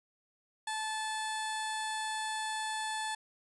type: tone with notch filter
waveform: 15% pulse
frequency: 871 Hz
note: A5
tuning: 18 cents flat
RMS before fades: -36 dBFS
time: 0.67-3.15 s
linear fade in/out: 5 ms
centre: 2400 Hz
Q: 1.6
effects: resampled to 24000 Hz